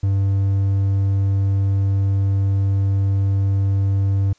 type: tone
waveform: triangle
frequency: 98 Hz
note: G2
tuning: in tune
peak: -13 dBFS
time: 0.03-4.33 s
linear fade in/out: 5 ms
effects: white hiss -58 dBFS RMS until 4.38 s + resampled to 16000 Hz